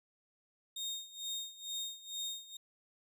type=tone with tremolo; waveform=30% pulse; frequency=3698 Hz; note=A#7; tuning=15 cents flat; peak=-34 dBFS; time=0.76-2.57 s; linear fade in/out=5 ms; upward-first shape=sine; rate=2.2 Hz; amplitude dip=85%; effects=none